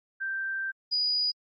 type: tone pair in turn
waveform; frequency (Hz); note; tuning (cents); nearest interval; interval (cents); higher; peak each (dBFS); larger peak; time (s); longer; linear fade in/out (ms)
sine; 1568 / 4917; G6 / D#8; 0 / -21; octave + minor sixth; 1979; second; -29 / -24; second; 0.2-0.72 / 0.91-1.32; first; 20
effects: AAC 32 kbps